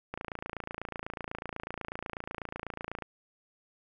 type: click train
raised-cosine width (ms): 0.5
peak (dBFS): -21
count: 82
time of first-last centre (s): 0.14-3.023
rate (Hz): 28.1
effects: none